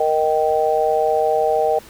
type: chord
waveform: sine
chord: Eb major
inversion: second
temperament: just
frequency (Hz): 466.7 / 622.3 / 777.8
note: Bb4 / Eb5 / G5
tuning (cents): +2 / 0 / -14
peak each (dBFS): -19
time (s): 0-1.79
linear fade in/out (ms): 5
effects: pink hiss -43 dBFS RMS until 1.89 s